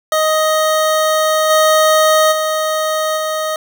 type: tone with level steps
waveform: 25% pulse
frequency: 625 Hz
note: D#5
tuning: 8 cents sharp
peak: -8 / -5 / -11 / -13 dBFS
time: 0.12-3.56 s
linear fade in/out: 2 ms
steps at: 1.49 / 2.31 / 3.16 s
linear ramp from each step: 20 ms
effects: none